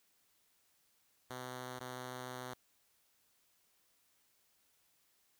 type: tone with dropouts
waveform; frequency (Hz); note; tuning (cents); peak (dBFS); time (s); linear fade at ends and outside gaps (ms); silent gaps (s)
5% pulse; 126.6; B2; +43; -32; 1.3-2.54; 5; 1.792-1.805
effects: white hiss -74 dBFS RMS until 5.39 s